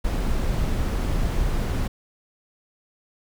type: noise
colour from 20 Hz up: brown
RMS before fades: -23 dBFS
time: 0.04-1.88 s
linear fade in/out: 10 ms
effects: none